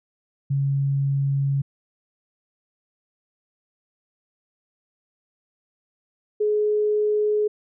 sine tone pair in turn, 138.59 / 421.7 Hz, C#3 / G#4, 0 / +26 cents, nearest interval octave + perfect fifth, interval 1926 cents, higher second, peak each -19 / -18 dBFS, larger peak second, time 0.5-1.62 / 6.4-7.48 s, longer first, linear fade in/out 10 ms, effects none

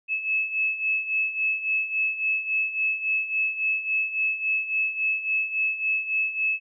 sine beating tone pair, 2595 / 2598.6 Hz, E7 / E7, -28 / -25 cents, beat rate 3.6 Hz, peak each -29 / -24 dBFS, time 0.08-6.6 s, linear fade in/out 50 ms, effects none

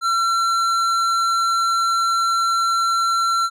sine tone with hard clipping, 1355 Hz, E6, 47 cents sharp, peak -18 dBFS, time 0.01-3.5 s, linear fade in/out 50 ms, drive 11 dB, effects none

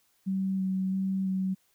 sine tone with vibrato, 190.2 Hz, F#3, 48 cents sharp, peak -26 dBFS, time 0.26-1.55 s, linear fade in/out 20 ms, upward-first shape square, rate 1.5 Hz, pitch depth 11 cents each way, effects white hiss -69 dBFS RMS until 1.74 s

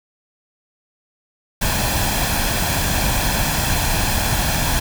pink noise with comb filter, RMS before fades -19 dBFS, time 1.61-4.8 s, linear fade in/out 10 ms, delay 1.2 ms, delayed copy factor +0.55, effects none

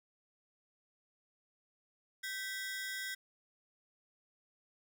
sawtooth ring-modulated tone, 1760 Hz, A6, in tune, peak -32 dBFS, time 2.23-3.15 s, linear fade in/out 10 ms, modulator 211 Hz, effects none

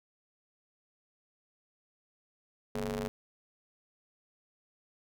sawtooth ring-modulated tone, 98 Hz, G2, in tune, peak -26 dBFS, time 2.75-3.08 s, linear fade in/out 0 ms, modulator 330 Hz, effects none

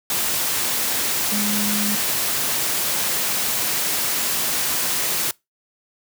sine tone in noise, 207.7 Hz, G#3, in tune, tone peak -23 dBFS, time 1.32-1.95 s, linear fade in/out 2 ms, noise white, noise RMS -22 dBFS, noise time 0.1-5.31 s, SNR -4 dB, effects noise-tail reverb RT60 0.2 s tail -23 dB re dry + high-pass 100 Hz 12 dB/octave

